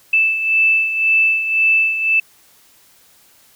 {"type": "beating tone pair", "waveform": "sine", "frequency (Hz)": [2637, 2638.9], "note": ["E7", "E7"], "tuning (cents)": [0, 1], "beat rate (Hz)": 1.9, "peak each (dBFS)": [-13, -20], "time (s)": [0.13, 2.2], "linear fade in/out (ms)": 5, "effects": ["white hiss -51 dBFS RMS until 3.55 s"]}